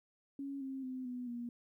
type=tone with pitch steps; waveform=sine; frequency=277.2 / 267.1 / 257.4 / 248.1 / 239.1 Hz; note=C#4 / C4 / C4 / B3 / A#3; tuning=0 / +36 / -28 / +8 / +44 cents; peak=-39 dBFS; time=0.39-1.49 s; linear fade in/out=2 ms; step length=220 ms; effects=13-bit